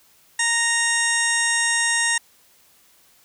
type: harmonic tone with a mistuned harmonic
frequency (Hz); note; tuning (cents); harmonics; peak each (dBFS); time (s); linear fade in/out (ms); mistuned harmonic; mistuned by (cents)
930; A#5; -4; 1 / 2 / 3 / 4 / 6 / 7 / 8 / 9 / 10; -30 / -21 / -31 / -29 / -29 / -28 / -32 / -26 / -30; 0.39-2.18; 5; 7; +19
effects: white hiss -56 dBFS RMS until 3.24 s